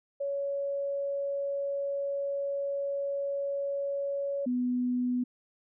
sine tone pair in turn, 560 / 247.9 Hz, C#5 / B3, +18 / +7 cents, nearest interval octave + major second, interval 1411 cents, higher first, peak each -29 / -26 dBFS, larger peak second, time 0.2-4.46 / 4.46-5.24 s, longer first, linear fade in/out 10 ms, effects none

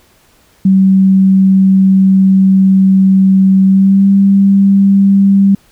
sine tone with pitch glide, 191.3 to 196.79 Hz, G3 to G3, -42 to +7 cents, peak -4 dBFS, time 0.65-5.55 s, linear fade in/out 5 ms, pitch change +49 cents, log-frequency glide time 3.65-4.08 s, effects pink hiss -49 dBFS RMS until 5.71 s

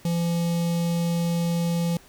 square tone with notch filter, 170 Hz, F3, 46 cents flat, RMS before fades -24 dBFS, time 0.05-1.97 s, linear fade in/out 2 ms, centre 1500 Hz, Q 0.7, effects pink hiss -52 dBFS RMS until 2.08 s

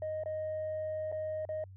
sine tone with dropouts, 622.3 Hz, D#5, in tune, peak -32 dBFS, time 0.02-1.64 s, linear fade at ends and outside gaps 2 ms, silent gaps 0.236-0.258 / 1.117-1.124 / 1.452-1.49 s, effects tanh soft clip ceiling -31 dBFS + added 95 Hz sine -48 dBFS peak until 1.76 s

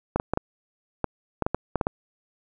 clicks, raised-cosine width 1 ms, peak -9 dBFS, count 11, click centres 0.16 / 0.199 / 0.336 / 0.374 / 1.043 / 1.423 / 1.465 / 1.546 / 1.757 / 1.812 / 1.869 s, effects none

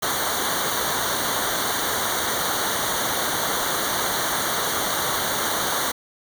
pink noise with comb filter, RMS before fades -24 dBFS, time 0.02-5.92 s, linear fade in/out 10 ms, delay 0.39 ms, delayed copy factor -0.95, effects none

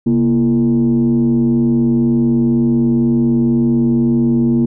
sine tone with frequency modulation, 236.1 Hz, A#3, 22 cents sharp, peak -9 dBFS, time 0.06-4.66 s, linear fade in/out 10 ms, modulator 102 Hz, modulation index 0.78, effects tanh soft clip ceiling -6 dBFS

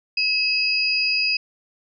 sine tone pair together, 2579 / 4901 Hz, E7 / D#8, -39 / -27 cents, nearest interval major seventh, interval 1112 cents, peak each -21 dBFS, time 0.17-1.37 s, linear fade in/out 5 ms, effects none

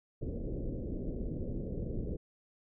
pink low-pass noise, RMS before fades -37 dBFS, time 0.21-2.17 s, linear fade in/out 10 ms, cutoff 530 Hz, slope 48 dB/octave, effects none

